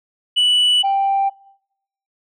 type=tone pair in turn; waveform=sine; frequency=2960 / 786.2 Hz; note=F#7 / G5; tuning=0 / +5 cents; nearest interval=octave + major seventh; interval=2295 cents; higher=first; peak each=-9 / -13 dBFS; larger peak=first; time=0.36-0.83 / 0.83-1.3 s; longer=neither; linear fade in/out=20 ms; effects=noise-tail reverb RT60 0.8 s tail -24 dB re dry + tanh soft clip ceiling -11 dBFS